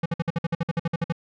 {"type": "tone bursts", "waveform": "square", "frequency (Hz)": 167.4, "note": "E3", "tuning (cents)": 27, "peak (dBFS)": -22, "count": 14, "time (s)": [0.03, 1.124], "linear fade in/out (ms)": 5, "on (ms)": 28, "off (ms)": 54, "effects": ["low-pass 3000 Hz 12 dB/octave"]}